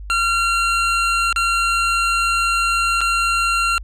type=tone with dropouts; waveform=25% pulse; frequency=1374 Hz; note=F6; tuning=29 cents flat; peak=-12 dBFS; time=0.1-3.78 s; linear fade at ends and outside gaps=0 ms; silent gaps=1.327-1.361 / 3.007-3.014 s; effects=added 50 Hz sine -30 dBFS peak until 3.83 s + low-pass 8000 Hz 12 dB/octave